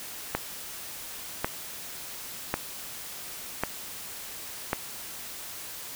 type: click train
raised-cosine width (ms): 0.5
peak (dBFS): -10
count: 5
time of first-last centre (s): 0.35-4.731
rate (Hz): 0.913
effects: white hiss -40 dBFS RMS until 5.95 s